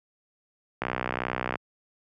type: click train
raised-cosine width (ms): 0.5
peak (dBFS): -12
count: 47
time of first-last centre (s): 0.82-1.556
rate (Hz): 62.5
effects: high-pass 100 Hz 12 dB/octave